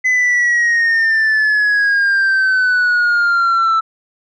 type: exponential sweep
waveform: sine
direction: down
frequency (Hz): 2026 to 1318.5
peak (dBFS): -8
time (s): 0.04-3.81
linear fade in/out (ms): 20
effects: tanh soft clip ceiling -10 dBFS